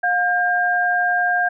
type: tone pair together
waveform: sine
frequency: 714 / 1602.9 Hz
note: F5 / G6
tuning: +38 / +38 cents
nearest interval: octave + major second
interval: 1400 cents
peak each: -19 / -18 dBFS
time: 0.03-1.49 s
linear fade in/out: 10 ms
effects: none